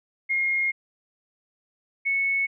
sine tone pair in turn, 2141 / 2206 Hz, C7 / C#7, +39 / -9 cents, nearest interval minor second, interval 52 cents, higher second, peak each -21 dBFS, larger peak neither, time 0.29-0.72 / 2.05-2.47 s, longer first, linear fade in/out 20 ms, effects none

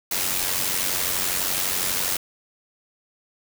white noise with amplitude modulation, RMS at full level -22 dBFS, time 0.11-2.17 s, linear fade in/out 5 ms, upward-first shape sine, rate 92 Hz, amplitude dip 55%, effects none

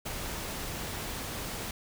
pink noise with ADSR envelope, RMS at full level -34 dBFS, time 0.05-1.71 s, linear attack 15 ms, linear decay 21 ms, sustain -3 dB, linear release 3 ms, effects none

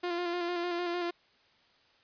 sawtooth tone with vibrato, 349.2 Hz, F4, in tune, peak -27 dBFS, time 0.03-1.11 s, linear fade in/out 10 ms, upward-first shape square, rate 6.6 Hz, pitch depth 25 cents each way, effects white hiss -65 dBFS RMS until 2.03 s + resampled to 11025 Hz

